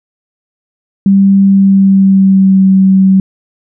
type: tone with pitch glide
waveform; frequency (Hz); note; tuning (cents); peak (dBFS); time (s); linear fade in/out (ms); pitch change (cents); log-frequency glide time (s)
sine; 196 to 191.08; G3 to G3; 0 to -44; -3; 1.06-3.2; 2; -44; 1.43-2.66
effects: none